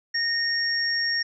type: tone pair together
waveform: sine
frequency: 1846 / 5537 Hz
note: A#6 / F8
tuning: -17 / -16 cents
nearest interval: octave + perfect fifth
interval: 1901 cents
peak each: -25 dBFS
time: 0.14-1.23 s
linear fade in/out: 10 ms
effects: none